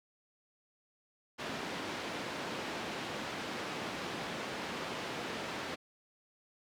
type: band-pass noise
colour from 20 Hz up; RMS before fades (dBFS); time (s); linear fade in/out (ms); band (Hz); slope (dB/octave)
pink; -40; 1.38-5.76; 20; 210 to 3900; 12
effects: none